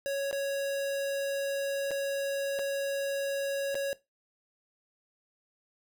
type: tone with dropouts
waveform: square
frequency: 554.4 Hz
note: C#5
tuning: in tune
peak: -30 dBFS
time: 0.06-3.93 s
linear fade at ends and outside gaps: 0 ms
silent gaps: 0.312-0.328 / 1.908-1.914 / 2.589-2.593 / 3.745-3.753 s
effects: noise-tail reverb RT60 0.2 s tail -18 dB re dry